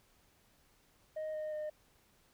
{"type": "tone with pitch steps", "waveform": "sine", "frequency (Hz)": [622.3, 615.9, 609.5], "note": ["D#5", "D#5", "D#5"], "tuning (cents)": [0, -18, -36], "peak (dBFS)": -34, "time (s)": [1.16, 1.7], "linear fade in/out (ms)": 10, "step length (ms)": 180, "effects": ["tanh soft clip ceiling -36 dBFS", "pink hiss -69 dBFS RMS until 2.33 s"]}